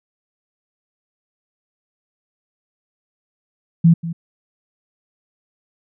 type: tone with echo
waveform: sine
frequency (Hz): 166.8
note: E3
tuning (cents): +21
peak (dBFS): -7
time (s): 3.84-3.94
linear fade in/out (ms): 10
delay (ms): 190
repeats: 1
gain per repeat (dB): -15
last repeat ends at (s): 4.13
effects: none